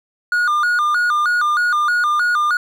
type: tone with vibrato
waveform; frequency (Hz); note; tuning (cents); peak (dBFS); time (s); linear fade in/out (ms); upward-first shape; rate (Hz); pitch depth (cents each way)
triangle; 1318.5; E6; 0; -12; 0.32-2.57; 2; square; 3.2; 160
effects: none